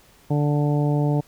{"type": "harmonic tone", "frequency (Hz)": 146.7, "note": "D3", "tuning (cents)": -2, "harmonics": [1, 2, 3, 4, 5, 6], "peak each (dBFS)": [-19, -25, -29, -31, -33, -35], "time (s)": [0.3, 1.21], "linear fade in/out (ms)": 10, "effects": ["pink hiss -54 dBFS RMS until 1.27 s"]}